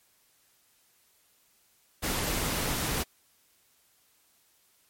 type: noise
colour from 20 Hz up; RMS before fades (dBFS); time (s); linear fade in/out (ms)
pink; -30; 2.02-3.04; 20
effects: white hiss -66 dBFS RMS until 4.89 s + MP3 64 kbps